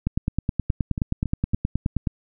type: two click trains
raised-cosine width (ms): 5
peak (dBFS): -9 / -14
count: 20 / 4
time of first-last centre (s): 0.07-2.072 / 0.7-1.536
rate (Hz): 9.49 / 3.59
effects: none